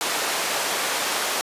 pink band-pass noise, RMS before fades -25 dBFS, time 0.01-1.41 s, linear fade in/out 0 ms, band 550 to 12000 Hz, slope 12 dB/octave, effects resampled to 32000 Hz

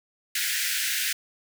pink high-pass noise, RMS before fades -27 dBFS, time 0.35-1.13 s, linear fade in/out 5 ms, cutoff 1500 Hz, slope 96 dB/octave, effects none

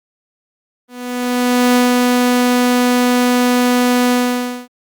sawtooth tone with ADSR envelope, 246.9 Hz, B3, in tune, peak -5 dBFS, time 0.88-4.68 s, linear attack 870 ms, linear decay 150 ms, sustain -2 dB, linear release 560 ms, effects Opus 32 kbps

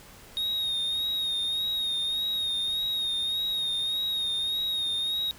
triangle tone with vibrato, 3729 Hz, A#7, in tune, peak -25 dBFS, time 0.37-5.31 s, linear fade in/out 0 ms, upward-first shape sine, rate 1.7 Hz, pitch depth 38 cents each way, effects pink hiss -50 dBFS RMS until 5.38 s

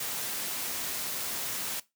white noise, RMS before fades -34 dBFS, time 0-1.8 s, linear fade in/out 5 ms, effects noise-tail reverb RT60 0.2 s tail -18 dB re dry + high-pass 100 Hz 12 dB/octave

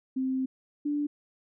sine tone pair in turn, 261.6 / 292.6 Hz, C4 / D4, 0 / -6 cents, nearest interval major second, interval 194 cents, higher second, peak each -26 dBFS, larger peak neither, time 0.16-0.46 / 0.85-1.07 s, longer first, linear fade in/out 10 ms, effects none

